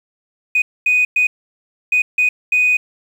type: tone bursts at uneven times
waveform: sine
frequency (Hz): 2489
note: D#7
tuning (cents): 0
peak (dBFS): -10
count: 6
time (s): 0.55-0.62 / 0.86-1.05 / 1.16-1.27 / 1.92-2.02 / 2.18-2.29 / 2.52-2.77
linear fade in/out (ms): 5
effects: tanh soft clip ceiling -7 dBFS + 7-bit